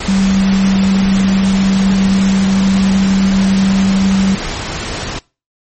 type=tone in noise; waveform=sine; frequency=193.2 Hz; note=G3; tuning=25 cents flat; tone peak=-9 dBFS; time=0.08-4.35 s; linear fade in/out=5 ms; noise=pink; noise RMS=-21 dBFS; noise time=0-5.19 s; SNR=+9 dB; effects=noise-tail reverb RT60 0.3 s tail -23 dB re dry + MP3 32 kbps